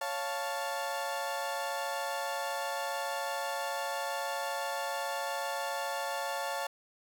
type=chord; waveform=30% pulse; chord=Db augmented; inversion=none; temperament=equal with one note detuned; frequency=557.6 / 698.5 / 880 Hz; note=Db5 / F5 / A5; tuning=+10 / 0 / 0 cents; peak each=-35 / -36 / -34 dBFS; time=0.01-6.67 s; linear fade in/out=5 ms; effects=none